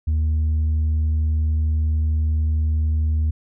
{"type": "tone", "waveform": "sine", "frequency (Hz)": 77.78, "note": "D#2", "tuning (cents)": 0, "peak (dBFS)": -14, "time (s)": [0.07, 3.31], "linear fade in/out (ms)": 10, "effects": ["tanh soft clip ceiling -16 dBFS"]}